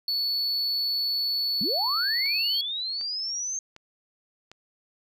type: tone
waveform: triangle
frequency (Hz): 4435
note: C#8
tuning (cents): 0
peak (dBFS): -23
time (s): 0.08-2.61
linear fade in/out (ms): 2
type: linear sweep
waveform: sine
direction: up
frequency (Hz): 164.81 to 6410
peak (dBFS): -28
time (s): 1.61-3.59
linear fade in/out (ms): 2
type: click train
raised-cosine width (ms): 0.2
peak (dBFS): -28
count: 4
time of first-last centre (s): 2.26-4.516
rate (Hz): 1.33
effects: none